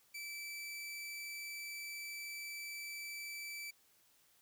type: tone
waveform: sawtooth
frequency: 2319 Hz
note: D7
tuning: 22 cents flat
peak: -40 dBFS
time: 0.14-3.71 s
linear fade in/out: 10 ms
effects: white hiss -70 dBFS RMS until 4.41 s